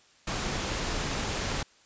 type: noise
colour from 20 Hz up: pink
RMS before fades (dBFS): -31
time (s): 0.27-1.63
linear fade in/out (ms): 5
effects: white hiss -60 dBFS RMS until 1.85 s + resampled to 16000 Hz